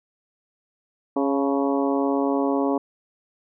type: harmonic tone with a mistuned harmonic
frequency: 138.59 Hz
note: C#3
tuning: in tune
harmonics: 2 / 3 / 4 / 5 / 6 / 7 / 8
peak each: -22 / -26 / -28 / -30 / -32 / -33 / -34 dBFS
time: 1.16-2.78 s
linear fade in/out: 5 ms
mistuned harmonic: 6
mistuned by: +47 cents
effects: none